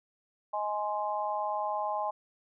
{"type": "harmonic tone", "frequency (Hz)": 209, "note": "G#3", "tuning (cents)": 11, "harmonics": [3, 4, 5], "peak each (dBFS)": [-35, -32, -35], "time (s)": [0.53, 2.11], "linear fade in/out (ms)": 10, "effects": []}